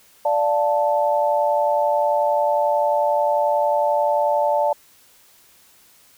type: chord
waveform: sine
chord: D minor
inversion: none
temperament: equal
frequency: 587.3 / 698.5 / 880 Hz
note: D5 / F5 / A5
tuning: 0 / 0 / 0 cents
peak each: -19 / -24 / -20 dBFS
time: 0.25-4.73 s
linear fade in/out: 5 ms
effects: white hiss -53 dBFS RMS until 6.17 s